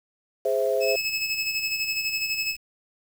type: chord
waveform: sine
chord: Ab augmented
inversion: none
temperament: equal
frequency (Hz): 415.3 / 523.3 / 659.3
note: Ab4 / C5 / E5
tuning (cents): 0 / 0 / 0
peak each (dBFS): -26 / -24 / -26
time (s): 0.45-0.96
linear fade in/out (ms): 5
type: tone with tremolo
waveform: 25% pulse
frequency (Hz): 2592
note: E7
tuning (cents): -30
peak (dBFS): -19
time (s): 0.8-2.57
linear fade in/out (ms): 50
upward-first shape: sine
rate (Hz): 12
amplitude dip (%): 50
effects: 7-bit